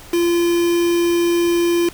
triangle tone with quantisation, 343.7 Hz, F4, 28 cents flat, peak -12 dBFS, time 0.13-1.89 s, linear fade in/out 5 ms, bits 4, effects pink hiss -40 dBFS RMS until 1.93 s

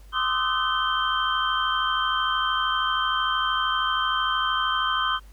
sine tone cluster, 1041 / 1209 / 1282 / 1525 / 3138 Hz, C6 / D6 / E6 / G6 / G7, -9 / +50 / -49 / -48 / +1 cents, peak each -28 dBFS, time 0.12-5.2 s, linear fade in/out 50 ms, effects added 50 Hz sine -44 dBFS peak until 5.32 s + pink hiss -58 dBFS RMS until 5.32 s

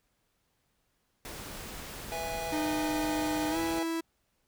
pink noise, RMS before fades -42 dBFS, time 1.25-3.79 s, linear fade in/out 0 ms
square chord, E major, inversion second, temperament just, 494.4 / 659.3 / 824.1 Hz, B4 / E5 / G#5, +2 / 0 / -14 cents, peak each -42 / -39 / -38 dBFS, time 2.12-3.83 s, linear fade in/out 0 ms
45% pulse tone with pitch glide, 306.8 to 328.8 Hz, D#4 to E4, -24 to -4 cents, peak -30 dBFS, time 2.52-4.01 s, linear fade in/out 10 ms, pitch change +120 cents, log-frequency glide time 3.5-3.57 s
effects pink hiss -75 dBFS RMS until 4.47 s

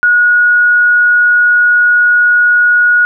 sine tone, 1452 Hz, F#6, 33 cents flat, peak -5 dBFS, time 0.03-3.05 s, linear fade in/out 0 ms, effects none

